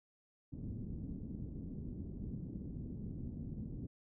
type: low-pass noise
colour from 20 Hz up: white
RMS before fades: -44 dBFS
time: 0.52-3.87 s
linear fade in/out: 10 ms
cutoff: 250 Hz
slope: 24 dB/octave
effects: none